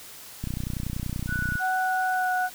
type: click train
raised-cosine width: 5 ms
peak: -18 dBFS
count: 35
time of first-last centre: 0.44-1.555 s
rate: 30.5 Hz
type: tone with vibrato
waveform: sine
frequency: 1475 Hz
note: F#6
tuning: 6 cents flat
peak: -27 dBFS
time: 1.27-2.5 s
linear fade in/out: 50 ms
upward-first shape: triangle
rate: 2.6 Hz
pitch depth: 8 cents each way
type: tone with pitch glide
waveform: sine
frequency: 748 to 735.6 Hz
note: F#5 to F#5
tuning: +19 to -10 cents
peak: -24 dBFS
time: 1.59-2.5 s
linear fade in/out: 50 ms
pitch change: -29 cents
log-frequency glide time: 2-2.31 s
effects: white hiss -44 dBFS RMS until 2.54 s